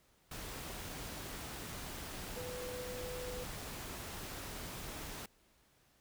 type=tone in noise; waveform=sine; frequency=498.1 Hz; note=B4; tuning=15 cents sharp; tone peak=-43 dBFS; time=2.36-3.44 s; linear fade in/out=5 ms; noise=pink; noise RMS=-45 dBFS; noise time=0.31-5.26 s; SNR=-1 dB; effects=pink hiss -70 dBFS RMS until 6 s